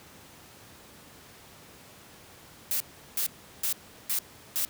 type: noise bursts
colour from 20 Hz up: blue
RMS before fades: -28 dBFS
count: 5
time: 2.71-4.65 s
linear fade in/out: 0 ms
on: 92 ms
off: 370 ms
effects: pink hiss -51 dBFS RMS until 4.69 s + high-pass 80 Hz 12 dB/octave